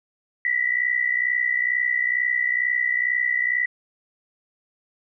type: tone pair together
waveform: sine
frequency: 1928 / 1990.2 Hz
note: B6 / B6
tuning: -42 / +13 cents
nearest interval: minor second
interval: 55 cents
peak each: -23 / -22 dBFS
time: 0.45-3.66 s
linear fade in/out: 2 ms
effects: none